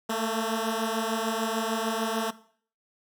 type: beating tone pair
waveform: 10% pulse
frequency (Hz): 220.4 / 227.1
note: A3 / A#3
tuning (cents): +3 / -45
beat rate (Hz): 6.7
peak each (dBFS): -21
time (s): 0.09-2.31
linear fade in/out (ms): 10
effects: noise-tail reverb RT60 0.5 s tail -17 dB re dry